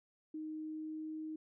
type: tone with pitch glide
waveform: sine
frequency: 311.1 to 312.9 Hz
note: D#4 to D#4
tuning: 0 to +10 cents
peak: -40 dBFS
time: 0.34-1.36 s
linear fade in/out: 5 ms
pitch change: +10 cents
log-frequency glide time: 0.52-1.17 s
effects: none